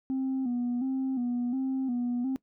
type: tone with vibrato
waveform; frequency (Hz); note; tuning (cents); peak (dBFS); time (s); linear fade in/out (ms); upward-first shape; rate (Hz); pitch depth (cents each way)
sine; 253.6; B3; +46; -25; 0.1-2.36; 0; square; 1.4; 72
effects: noise-tail reverb RT60 0.1 s tail -22 dB re dry + tanh soft clip ceiling -25 dBFS